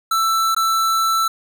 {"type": "tone with dropouts", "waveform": "square", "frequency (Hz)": 1328, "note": "E6", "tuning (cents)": 12, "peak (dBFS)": -16, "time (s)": [0.11, 1.28], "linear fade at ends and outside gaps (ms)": 5, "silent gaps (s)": [0.548, 0.564], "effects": []}